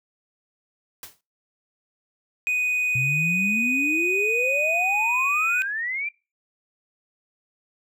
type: noise with exponential decay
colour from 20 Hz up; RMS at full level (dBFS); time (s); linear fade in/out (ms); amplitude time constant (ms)
white; -35; 1.03-1.21; 2; 37
type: tone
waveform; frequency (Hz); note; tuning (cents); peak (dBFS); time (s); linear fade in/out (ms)
triangle; 2489; D#7; 0; -19; 2.47-5.62; 0
type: exponential sweep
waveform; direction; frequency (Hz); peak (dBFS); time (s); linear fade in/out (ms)
sine; up; 123.47 to 2400; -25; 2.95-6.09; 5
effects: noise-tail reverb RT60 0.3 s tail -25 dB re dry